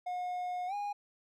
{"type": "tone with pitch glide", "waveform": "triangle", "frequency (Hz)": [721, 818.7], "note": ["F#5", "G#5"], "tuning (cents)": [-45, -25], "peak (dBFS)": -32, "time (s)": [0.06, 0.93], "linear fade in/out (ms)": 10, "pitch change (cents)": 220, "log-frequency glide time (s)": [0.67, 0.74], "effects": []}